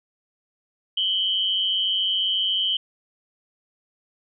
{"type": "tone pair together", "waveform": "sine", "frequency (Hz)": [2987, 3177], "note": ["F#7", "G7"], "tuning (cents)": [16, 23], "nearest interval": "minor second", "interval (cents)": 107, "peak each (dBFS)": -23, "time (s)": [0.97, 2.77], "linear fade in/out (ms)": 5, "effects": []}